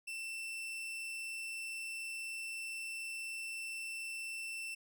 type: tone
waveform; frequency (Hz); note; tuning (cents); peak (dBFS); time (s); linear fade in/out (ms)
40% pulse; 2679; E7; +27; -39; 0.07-4.75; 10
effects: none